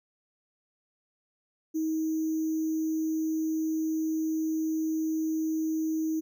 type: tone with sample-and-hold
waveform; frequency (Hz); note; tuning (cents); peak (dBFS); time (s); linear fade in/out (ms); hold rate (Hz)
sine; 317.3; D#4; +34; -26; 1.74-6.21; 20; 6300
effects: none